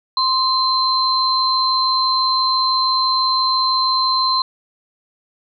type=tone pair together; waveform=sine; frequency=1043 / 4107 Hz; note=C6 / C8; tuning=-6 / -33 cents; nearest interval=2 octaves; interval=2373 cents; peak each=-17 dBFS; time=0.17-4.42 s; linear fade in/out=2 ms; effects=none